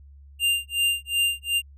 square tone with tremolo, 2794 Hz, F7, in tune, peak -19 dBFS, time 0.39-1.62 s, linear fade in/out 50 ms, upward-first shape sine, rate 2.7 Hz, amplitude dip 100%, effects added 70 Hz sine -45 dBFS peak until 1.77 s + resampled to 32000 Hz

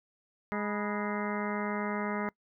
harmonic tone with a mistuned harmonic, 207.7 Hz, G#3, in tune, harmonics 1 / 2 / 3 / 4 / 5 / 6 / 7 / 8 / 9 / 10, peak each -34 / -38 / -40 / -42 / -41 / -40 / -45 / -46 / -45 / -43 dBFS, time 0.52-2.29 s, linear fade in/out 0 ms, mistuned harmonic 5, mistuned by -98 cents, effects noise-tail reverb RT60 0.1 s tail -24 dB re dry

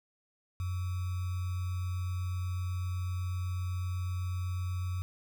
sine tone with sample-and-hold, 90.8 Hz, F#2, 32 cents flat, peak -31 dBFS, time 0.6-5.02 s, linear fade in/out 0 ms, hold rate 1225 Hz, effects none

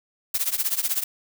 blue noise with tremolo, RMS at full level -21 dBFS, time 0.34-1.04 s, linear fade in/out 5 ms, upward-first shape triangle, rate 16 Hz, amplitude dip 95%, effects none

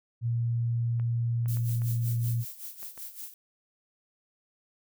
sine tone, 117.5 Hz, A#2, 14 cents sharp, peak -25 dBFS, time 0.21-2.45 s, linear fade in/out 50 ms
clicks, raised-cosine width 0.5 ms, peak -34 dBFS, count 6, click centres 0.998 / 1.459 / 1.571 / 1.819 / 2.829 / 2.977 s
violet noise with tremolo, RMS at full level -39 dBFS, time 1.48-3.34 s, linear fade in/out 2 ms, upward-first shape sine, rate 5.3 Hz, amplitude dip 75%
effects none

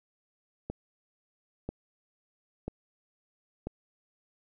click train, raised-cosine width 2 ms, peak -21 dBFS, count 4, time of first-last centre 0.7-3.67 s, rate 1.01 Hz, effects none

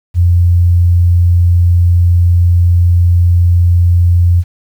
sine tone, 87.31 Hz, F2, in tune, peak -5 dBFS, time 0.14-4.44 s, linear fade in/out 50 ms, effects 7-bit

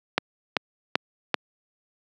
click train, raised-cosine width 0.3 ms, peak -3 dBFS, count 4, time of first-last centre 0.18-1.343 s, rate 2.58 Hz, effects high-pass 200 Hz 12 dB/octave

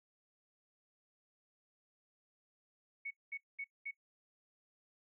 sine tone bursts, 2218 Hz, C#7, in tune, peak -39 dBFS, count 4, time 3.05-3.912 s, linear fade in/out 10 ms, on 58 ms, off 210 ms, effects noise-tail reverb RT60 0.1 s tail -21 dB re dry

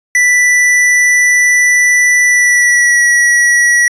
square tone with pitch glide, 1975.5 to 1928.2 Hz, B6 to B6, 0 to -42 cents, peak -7 dBFS, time 0.15-3.88 s, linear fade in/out 2 ms, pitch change -42 cents, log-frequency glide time 2.25-3.02 s, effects resampled to 22050 Hz

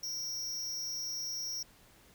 square tone with amplitude modulation, 5600 Hz, F8, 4 cents sharp, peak -32 dBFS, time 0.03-1.63 s, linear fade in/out 5 ms, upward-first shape sine, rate 270 Hz, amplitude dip 95%, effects pink hiss -61 dBFS RMS until 2.14 s

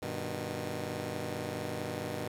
10% pulse chord, G augmented, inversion none, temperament just, 98 / 122.5 / 153.12 Hz, G2 / B2 / D#3, 0 / -14 / -27 cents, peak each -32 dBFS, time 0.02-2.28 s, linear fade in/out 5 ms, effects resampled to 32000 Hz + 9-bit

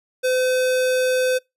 square tone, 510 Hz, C5, 44 cents flat, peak -18 dBFS, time 0.23-1.39 s, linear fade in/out 20 ms, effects noise-tail reverb RT60 0.2 s tail -25 dB re dry + resampled to 32000 Hz

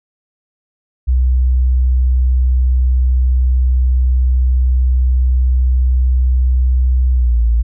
sine tone with pitch glide, 63.2 to 57.29 Hz, B1 to A#1, +41 to -29 cents, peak -9 dBFS, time 1.07-7.63 s, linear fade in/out 20 ms, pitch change -170 cents, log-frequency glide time 7.13-7.42 s, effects none

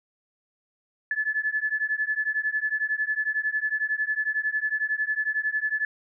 sine beating tone pair, 1722 / 1733 Hz, A6 / A6, -38 / -27 cents, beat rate 11 Hz, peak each -27 dBFS, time 1.11-5.85 s, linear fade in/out 2 ms, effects none

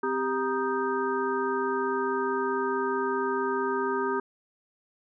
sine tone cluster, 260 / 395.4 / 940 / 1235 / 1566 Hz, C4 / G4 / A#5 / D#6 / G6, -11 / +15 / +14 / -13 / -2 cents, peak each -34 / -28 / -32 / -33 / -35 dBFS, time 0.03-4.2 s, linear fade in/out 5 ms, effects none

